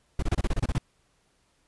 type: noise bursts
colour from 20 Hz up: brown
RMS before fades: -24 dBFS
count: 10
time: 0.19-0.783 s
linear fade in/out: 5 ms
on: 35 ms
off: 27 ms
effects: pink hiss -68 dBFS RMS until 1.67 s + resampled to 24000 Hz